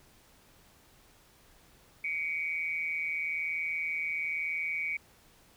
sine tone with amplitude modulation, 2265 Hz, C#7, 37 cents sharp, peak -27 dBFS, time 2.04-4.97 s, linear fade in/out 5 ms, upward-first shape sine, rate 161 Hz, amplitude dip 75%, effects pink hiss -61 dBFS RMS until 5.56 s

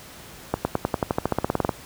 accelerating click train, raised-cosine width 1 ms, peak -6 dBFS, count 17, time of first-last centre 0.54-1.692 s, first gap 110 ms, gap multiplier 0.94, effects pink hiss -43 dBFS RMS until 1.85 s + high-pass 60 Hz 12 dB/octave

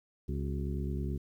harmonic tone with a mistuned harmonic, 69.3 Hz, C#2, in tune, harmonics 1 / 2 / 3 / 4 / 5 / 6, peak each -34 / -37 / -40 / -45 / -43 / -50 dBFS, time 0.28-1.18 s, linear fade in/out 10 ms, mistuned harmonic 5, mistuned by +77 cents, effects 11-bit

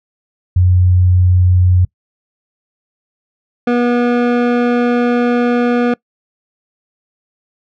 sine / 25% pulse tone pair in turn, 90.6 / 241.9 Hz, F#2 / B3, -36 / -36 cents, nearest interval octave + perfect fourth, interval 1700 cents, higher second, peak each -7 dBFS, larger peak neither, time 0.56-1.85 / 3.67-5.94 s, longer second, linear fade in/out 5 ms, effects noise-tail reverb RT60 0.1 s tail -24 dB re dry + low-pass 2000 Hz 12 dB/octave

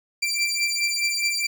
20% pulse beating tone pair, 2349 / 2353.8 Hz, D7 / D7, 0 / +3 cents, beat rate 4.8 Hz, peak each -20 dBFS, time 0.22-1.47 s, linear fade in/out 10 ms, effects none

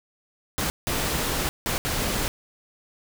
pink noise bursts at uneven times, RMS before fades -26 dBFS, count 4, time 0.58-0.7 / 0.87-1.49 / 1.66-1.78 / 1.85-2.28 s, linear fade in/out 0 ms, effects none

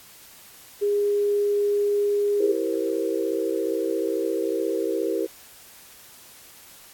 sine tone, 409.5 Hz, G#4, 24 cents flat, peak -19 dBFS, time 0.81-2.53 s, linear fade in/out 20 ms
sine chord, C dominant seventh, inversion first, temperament equal, 329.6 / 392 / 466.2 / 523.3 Hz, E4 / G4 / Bb4 / C5, 0 / 0 / 0 / 0 cents, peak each -28 / -27 / -27 / -31 dBFS, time 2.39-5.27 s, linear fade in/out 20 ms
effects white hiss -48 dBFS RMS until 6.93 s + AAC 64 kbps

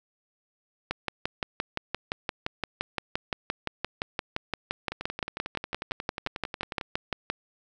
two click trains, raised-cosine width 0.3 ms, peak -17 / -12 dBFS, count 22 / 38, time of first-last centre 4.92-6.812 / 0.91-7.3 s, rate 11.1 / 5.79 Hz, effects none

